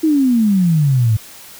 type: exponential sweep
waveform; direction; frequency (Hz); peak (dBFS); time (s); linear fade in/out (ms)
sine; down; 325.3 to 105.1; -10; 0.03-1.17; 10
effects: white hiss -38 dBFS RMS until 1.59 s